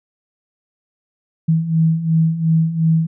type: beating tone pair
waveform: sine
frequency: 160 / 162.8 Hz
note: D#3 / E3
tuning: +49 / -21 cents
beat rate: 2.8 Hz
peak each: -19 / -14 dBFS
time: 1.48-3.07 s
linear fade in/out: 10 ms
effects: none